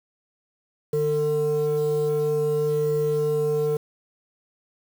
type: tone pair together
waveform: sine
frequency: 150 / 449.5 Hz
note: D3 / A4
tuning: +37 / +37 cents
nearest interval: octave + perfect fifth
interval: 1900 cents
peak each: -25 / -19 dBFS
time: 0.93-3.77 s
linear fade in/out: 5 ms
effects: tanh soft clip ceiling -17 dBFS + 7-bit